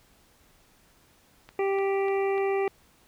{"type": "click train", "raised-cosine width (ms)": 0.3, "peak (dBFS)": -29, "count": 5, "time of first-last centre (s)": [1.49, 2.677], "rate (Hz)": 3.37}
{"type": "harmonic tone", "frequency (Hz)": 392, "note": "G4", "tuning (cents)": 0, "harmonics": [1, 2, 3, 5, 6, 7], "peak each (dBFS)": [-24, -32, -39, -39, -39, -46], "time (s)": [1.59, 2.68], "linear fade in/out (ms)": 2}
{"effects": ["pink hiss -61 dBFS RMS until 3.07 s"]}